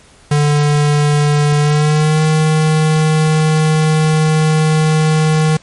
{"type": "tone with pitch glide", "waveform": "square", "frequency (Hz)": [147.3, 156.06], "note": ["D3", "D#3"], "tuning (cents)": [6, 6], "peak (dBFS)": -10, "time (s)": [0.31, 5.57], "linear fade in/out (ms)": 5, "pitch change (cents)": 100, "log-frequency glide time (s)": [1.6, 2.21], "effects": ["pink hiss -45 dBFS RMS until 5.62 s", "MP3 48 kbps"]}